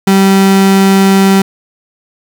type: tone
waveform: 35% pulse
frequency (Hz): 194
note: G3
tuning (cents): -18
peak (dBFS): -3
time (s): 0.07-1.42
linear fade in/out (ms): 5
effects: 7-bit